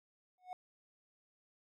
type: tone with exponential growth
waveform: triangle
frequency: 732 Hz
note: F#5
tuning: 19 cents flat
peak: -36 dBFS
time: 0.38-0.53 s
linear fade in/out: 1 ms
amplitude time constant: 31 ms
effects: none